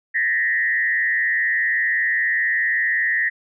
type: tone with frequency modulation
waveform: sine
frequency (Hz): 1868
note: A#6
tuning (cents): +3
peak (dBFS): -17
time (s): 0.14-3.3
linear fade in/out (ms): 20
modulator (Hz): 115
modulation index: 1
effects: none